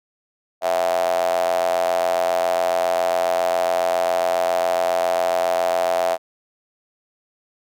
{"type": "tone with high-pass filter", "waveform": "square", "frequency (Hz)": 43.65, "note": "F1", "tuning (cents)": 0, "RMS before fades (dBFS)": -20, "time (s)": [0.61, 6.18], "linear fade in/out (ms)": 50, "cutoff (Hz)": 670, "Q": 9.3, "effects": []}